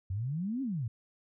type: exponential two-way sweep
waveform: sine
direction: up then down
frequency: 89.2 to 279.8 to 104.6 Hz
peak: -31 dBFS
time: 0.1-0.88 s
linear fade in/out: 5 ms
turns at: 0.62 s
effects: none